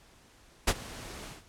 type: noise with ADSR envelope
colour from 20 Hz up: pink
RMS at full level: -22 dBFS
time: 0.67-1.44 s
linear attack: 12 ms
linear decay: 50 ms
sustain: -21 dB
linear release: 160 ms
effects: pink hiss -59 dBFS RMS until 1.48 s + low-pass 10000 Hz 12 dB/octave